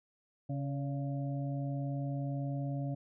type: harmonic tone with a mistuned harmonic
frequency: 138.59 Hz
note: C#3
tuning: in tune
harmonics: 1 / 2 / 4 / 5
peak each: -34 / -40 / -46 / -48 dBFS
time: 0.49-2.95 s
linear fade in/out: 10 ms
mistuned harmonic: 4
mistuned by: +50 cents
effects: none